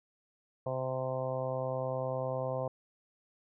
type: harmonic tone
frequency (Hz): 130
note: C3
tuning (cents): -11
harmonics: 1 / 2 / 3 / 4 / 5 / 6 / 7 / 8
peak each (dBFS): -38 / -47 / -46 / -35 / -38 / -45 / -45 / -45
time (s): 0.66-2.68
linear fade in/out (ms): 5
effects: none